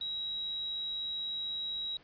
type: tone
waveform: sine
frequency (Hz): 3849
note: B7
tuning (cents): -45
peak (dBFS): -34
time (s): 0.01-1.97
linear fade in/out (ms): 2
effects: pink hiss -61 dBFS RMS until 2.03 s + resampled to 11025 Hz